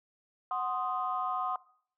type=chord; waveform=sine; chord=C diminished; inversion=second; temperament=equal; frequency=740 / 1046.5 / 1244.5 Hz; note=Gb5 / C6 / Eb6; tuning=0 / 0 / 0 cents; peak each=-34 dBFS; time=0.51-1.56 s; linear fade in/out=2 ms; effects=noise-tail reverb RT60 0.6 s tail -21 dB re dry + tanh soft clip ceiling -20 dBFS